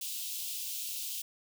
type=high-pass noise; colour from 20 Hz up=white; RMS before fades=-38 dBFS; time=0.01-1.22 s; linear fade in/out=5 ms; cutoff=2700 Hz; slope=48 dB/octave; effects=none